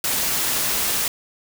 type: noise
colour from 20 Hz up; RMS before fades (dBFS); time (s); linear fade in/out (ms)
white; -22; 0.04-1.08; 2
effects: none